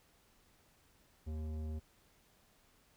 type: tone with tanh clipping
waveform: triangle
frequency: 77.78 Hz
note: D#2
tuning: in tune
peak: -40 dBFS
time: 1.26-1.8 s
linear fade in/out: 20 ms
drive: 18 dB
effects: pink hiss -69 dBFS RMS until 2.96 s